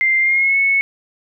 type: tone with pitch glide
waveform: sine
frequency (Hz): 2093 to 2203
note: C7 to C#7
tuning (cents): 0 to -11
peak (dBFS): -12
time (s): 0.01-0.81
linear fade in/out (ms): 0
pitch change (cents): +89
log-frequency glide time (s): 0.2-0.57
effects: none

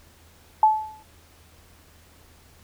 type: tone with exponential decay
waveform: sine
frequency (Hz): 866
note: A5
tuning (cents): -28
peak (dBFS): -10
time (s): 0.63-1.03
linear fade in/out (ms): 2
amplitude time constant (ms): 85
effects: added 81 Hz sine -55 dBFS peak until 2.63 s + pink hiss -55 dBFS RMS until 2.63 s

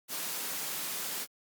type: high-pass noise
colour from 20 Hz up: white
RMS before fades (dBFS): -36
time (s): 0.08-1.27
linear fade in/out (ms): 50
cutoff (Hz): 140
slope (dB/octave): 48
effects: Opus 48 kbps

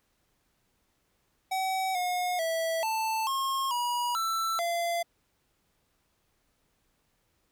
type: tone with pitch steps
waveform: square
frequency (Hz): 759 / 721 / 655 / 884 / 1077 / 966 / 1332 / 685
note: F#5 / F#5 / E5 / A5 / C6 / B5 / E6 / F5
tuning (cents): +44 / -45 / -11 / +8 / +50 / -39 / +18 / -34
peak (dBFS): -28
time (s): 1.51-5.03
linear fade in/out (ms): 10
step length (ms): 440
effects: pink hiss -73 dBFS RMS until 7.51 s

